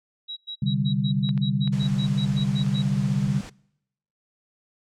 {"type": "tone bursts", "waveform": "sine", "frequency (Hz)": 3864, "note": "B7", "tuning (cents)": -39, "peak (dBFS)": -31, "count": 14, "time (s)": [0.28, 2.826], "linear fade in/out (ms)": 20, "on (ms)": 89, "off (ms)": 100}
{"type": "chord", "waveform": "sine", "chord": "C suspended second", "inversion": "none", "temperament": "equal", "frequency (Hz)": [130.81, 146.83, 196], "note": ["C3", "D3", "G3"], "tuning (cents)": [0, 0, 0], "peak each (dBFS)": -25, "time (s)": [0.62, 3.41], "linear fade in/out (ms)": 5}
{"type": "clicks", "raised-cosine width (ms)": 0.3, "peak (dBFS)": -25, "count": 4, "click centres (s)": [1.291, 1.377, 1.676, 2.664]}
{"type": "low-pass noise", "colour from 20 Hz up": "pink", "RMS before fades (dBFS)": -42, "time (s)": [1.72, 3.5], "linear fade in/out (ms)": 10, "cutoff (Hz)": 8300, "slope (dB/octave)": 24}
{"effects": ["noise-tail reverb RT60 0.8 s tail -24 dB re dry"]}